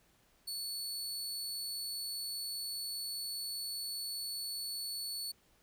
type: tone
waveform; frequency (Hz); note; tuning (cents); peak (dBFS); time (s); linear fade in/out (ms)
sawtooth; 4435; C#8; 0; -35; 0.47-5.32; 10
effects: pink hiss -69 dBFS RMS until 5.62 s